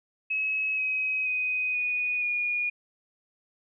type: tone with pitch steps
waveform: sine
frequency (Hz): 2568 / 2536 / 2504 / 2472 / 2441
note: E7 / D#7 / D#7 / D#7 / D#7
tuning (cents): -46 / +32 / +10 / -12 / -34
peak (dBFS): -25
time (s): 0.3-2.7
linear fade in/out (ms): 10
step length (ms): 480
effects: none